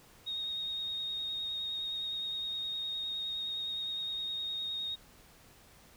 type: tone with vibrato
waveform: sine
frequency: 3729 Hz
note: A#7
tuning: in tune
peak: -34 dBFS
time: 0.26-4.96 s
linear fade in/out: 20 ms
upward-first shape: sine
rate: 9.7 Hz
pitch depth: 15 cents each way
effects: pink hiss -59 dBFS RMS until 5.96 s